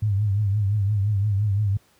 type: tone with vibrato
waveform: sine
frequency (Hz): 102.1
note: G#2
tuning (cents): -29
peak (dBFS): -18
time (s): 0.02-1.77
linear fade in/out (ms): 5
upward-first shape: triangle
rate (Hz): 5.8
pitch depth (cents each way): 110
effects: pink hiss -60 dBFS RMS until 1.99 s + high-pass 60 Hz 12 dB/octave